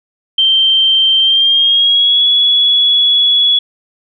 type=tone with pitch glide; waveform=sine; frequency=3136 to 3381 Hz; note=G7 to G#7; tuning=0 to +30 cents; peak=-7 dBFS; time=0.38-3.59 s; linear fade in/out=5 ms; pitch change=+130 cents; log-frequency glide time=1.19-2.26 s; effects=none